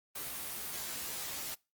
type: noise with comb filter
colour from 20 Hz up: white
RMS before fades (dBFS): -40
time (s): 0.15-1.55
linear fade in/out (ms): 10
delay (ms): 14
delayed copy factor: +0.85
effects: noise-tail reverb RT60 0.3 s tail -26 dB re dry + Opus 24 kbps